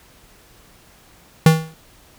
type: tone with exponential decay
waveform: square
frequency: 160.1 Hz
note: D#3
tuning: 50 cents sharp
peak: -5 dBFS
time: 1.46-1.74 s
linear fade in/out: 2 ms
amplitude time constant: 59 ms
effects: pink hiss -50 dBFS RMS until 2.18 s